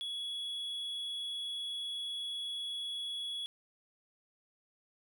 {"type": "tone", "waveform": "triangle", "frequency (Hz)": 3368, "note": "G#7", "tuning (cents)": 24, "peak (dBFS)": -35, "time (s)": [0.01, 3.46], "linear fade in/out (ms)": 0, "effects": []}